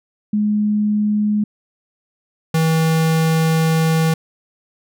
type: tone pair in turn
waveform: sine / square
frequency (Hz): 209.8 / 161.11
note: G#3 / E3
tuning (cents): +18 / -39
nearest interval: perfect fourth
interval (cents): 457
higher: first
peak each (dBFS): -14 / -14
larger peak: neither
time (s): 0.33-1.44 / 2.54-4.14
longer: second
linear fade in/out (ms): 5
effects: none